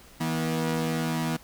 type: tone pair together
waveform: sawtooth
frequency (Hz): 160.6 / 241.4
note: E3 / B3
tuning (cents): -45 / -39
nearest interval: perfect fifth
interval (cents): 706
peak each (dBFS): -24 / -25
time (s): 0.2-1.37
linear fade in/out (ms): 10
effects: pink hiss -52 dBFS RMS until 1.43 s

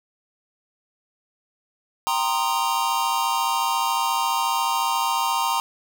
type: chord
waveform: square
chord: C minor seventh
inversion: second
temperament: equal with one note detuned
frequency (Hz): 784 / 932.3 / 1046.5 / 1235.9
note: G5 / Bb5 / C6 / Eb6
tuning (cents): 0 / 0 / 0 / -12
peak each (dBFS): -30 / -24 / -27 / -30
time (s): 2.07-5.6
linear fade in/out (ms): 0
effects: none

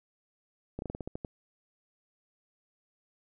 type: slowing click train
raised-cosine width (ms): 2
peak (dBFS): -23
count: 9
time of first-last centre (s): 0.79-1.248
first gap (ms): 31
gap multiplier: 1.17
effects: none

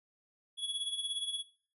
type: tone with tremolo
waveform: square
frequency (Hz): 3367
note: G#7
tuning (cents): +23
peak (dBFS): -32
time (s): 0.57-1.44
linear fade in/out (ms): 50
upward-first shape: sine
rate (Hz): 17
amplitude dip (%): 60
effects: noise-tail reverb RT60 0.5 s tail -21 dB re dry + resampled to 32000 Hz

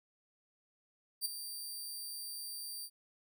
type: tone with ADSR envelope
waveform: 15% pulse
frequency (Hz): 4688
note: D8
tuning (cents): -4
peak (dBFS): -24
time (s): 1.21-2.9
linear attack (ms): 43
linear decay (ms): 13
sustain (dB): -11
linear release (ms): 59
effects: none

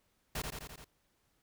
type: noise with echo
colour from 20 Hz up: pink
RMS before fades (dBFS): -37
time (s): 0.35-0.42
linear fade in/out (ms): 5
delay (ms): 85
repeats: 5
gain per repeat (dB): -3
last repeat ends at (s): 0.845
effects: pink hiss -75 dBFS RMS until 1.42 s

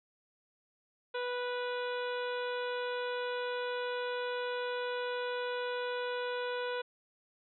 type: harmonic tone with a mistuned harmonic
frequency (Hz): 492.1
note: B4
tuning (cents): -6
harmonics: 1 / 2 / 3 / 4 / 5 / 6 / 7 / 8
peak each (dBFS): -35 / -41 / -41 / -52 / -48 / -51 / -48 / -52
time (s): 1.14-6.82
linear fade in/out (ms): 10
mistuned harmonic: 6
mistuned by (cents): -16
effects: none

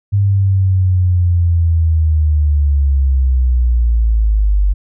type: linear sweep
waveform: sine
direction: down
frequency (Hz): 101 to 48.07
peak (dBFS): -9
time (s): 0.12-4.74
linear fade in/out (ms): 20
effects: none

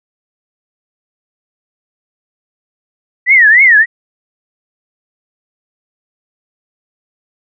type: tone with vibrato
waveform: sine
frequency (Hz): 1916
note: A#6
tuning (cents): +47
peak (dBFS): -3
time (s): 3.26-3.86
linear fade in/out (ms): 50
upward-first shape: triangle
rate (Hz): 3.4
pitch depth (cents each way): 260
effects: none

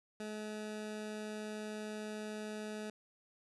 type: tone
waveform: 20% pulse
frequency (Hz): 213.3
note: G#3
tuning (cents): +46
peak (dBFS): -36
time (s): 0.2-2.9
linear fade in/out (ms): 2
effects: resampled to 24000 Hz + 13-bit

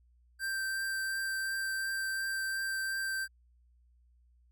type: tone with vibrato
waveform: square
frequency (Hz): 1568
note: G6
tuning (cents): 0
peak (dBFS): -33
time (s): 0.39-3.28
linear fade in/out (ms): 50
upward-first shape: triangle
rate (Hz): 2.8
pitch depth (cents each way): 11
effects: added 60 Hz sine -62 dBFS peak until 4.51 s

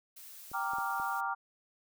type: noise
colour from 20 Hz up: blue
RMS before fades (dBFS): -50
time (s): 0.16-1.21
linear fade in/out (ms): 10
type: clicks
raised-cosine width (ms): 2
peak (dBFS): -37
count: 4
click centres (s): 0.516 / 0.735 / 0.785 / 0.999
type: chord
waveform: sine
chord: G minor seventh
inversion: none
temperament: equal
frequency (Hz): 784 / 932.3 / 1174.7 / 1396.9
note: G5 / Bb5 / D6 / F6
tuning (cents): 0 / 0 / 0 / 0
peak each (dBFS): -37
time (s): 0.53-1.35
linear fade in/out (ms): 20
effects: none

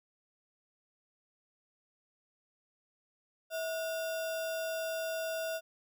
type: tone with sample-and-hold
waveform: sine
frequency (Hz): 649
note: E5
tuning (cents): -27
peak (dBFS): -33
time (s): 3.5-5.61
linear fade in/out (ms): 50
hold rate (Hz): 2100
effects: none

